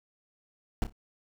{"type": "noise with echo", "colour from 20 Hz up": "brown", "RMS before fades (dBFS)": -26, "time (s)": [0.82, 0.84], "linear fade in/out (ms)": 0, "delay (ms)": 28, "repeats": 3, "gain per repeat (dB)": -11, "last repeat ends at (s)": 0.924, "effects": []}